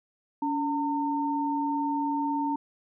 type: tone pair together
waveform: sine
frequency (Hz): 284.7 / 909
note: C#4 / A#5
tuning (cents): +46 / -44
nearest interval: octave + minor sixth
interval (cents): 2010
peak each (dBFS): -28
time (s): 0.42-2.56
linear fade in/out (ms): 5
effects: none